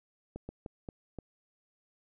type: slowing click train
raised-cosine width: 2 ms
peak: -27 dBFS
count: 5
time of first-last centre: 0.36-1.187 s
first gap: 130 ms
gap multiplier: 1.32
effects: none